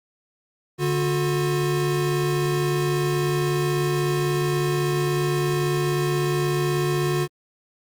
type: tone pair together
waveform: square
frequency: 145.77 / 361 Hz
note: D3 / F#4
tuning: -13 / -43 cents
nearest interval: octave + major third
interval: 1570 cents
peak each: -24 dBFS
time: 0.78-7.28 s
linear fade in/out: 50 ms
effects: Opus 48 kbps